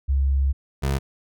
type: tone pair in turn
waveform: sine / 25% pulse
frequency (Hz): 68.2 / 68.57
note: C#2 / C#2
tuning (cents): -28 / -18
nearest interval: unison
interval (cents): 10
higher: second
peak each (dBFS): -17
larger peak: neither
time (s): 0.08-0.53 / 0.82-0.99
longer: first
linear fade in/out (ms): 20
effects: none